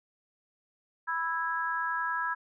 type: harmonic tone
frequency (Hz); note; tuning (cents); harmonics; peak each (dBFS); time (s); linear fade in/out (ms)
329.6; E4; 0; 3 / 4 / 5; -33 / -34 / -32; 1.07-2.35; 20
effects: none